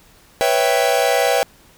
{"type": "chord", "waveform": "45% pulse", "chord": "C# half-diminished seventh", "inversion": "third", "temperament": "equal", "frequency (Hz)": [493.9, 554.4, 659.3, 784], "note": ["B4", "C#5", "E5", "G5"], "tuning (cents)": [0, 0, 0, 0], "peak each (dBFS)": -20, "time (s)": [0.41, 1.43], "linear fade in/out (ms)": 0, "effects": ["pink hiss -50 dBFS RMS until 1.77 s"]}